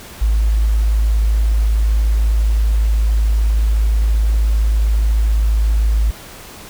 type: tone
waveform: sine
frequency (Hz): 53.7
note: A1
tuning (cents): -41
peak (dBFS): -11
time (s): 0.21-6.11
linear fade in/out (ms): 10
effects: pink hiss -36 dBFS RMS until 6.69 s